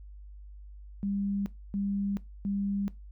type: tone bursts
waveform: sine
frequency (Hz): 199.5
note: G3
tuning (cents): +31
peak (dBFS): -28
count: 3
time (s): 1.03-2.88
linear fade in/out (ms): 0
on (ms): 430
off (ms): 280
effects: noise-tail reverb RT60 0.2 s tail -19 dB re dry + added 50 Hz sine -44 dBFS peak until 3.11 s